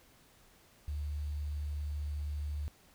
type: tone with quantisation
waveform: sine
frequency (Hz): 73.8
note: D2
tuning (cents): +9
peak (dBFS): -34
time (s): 0.88-2.68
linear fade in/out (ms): 0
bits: 10
effects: pink hiss -63 dBFS RMS until 2.94 s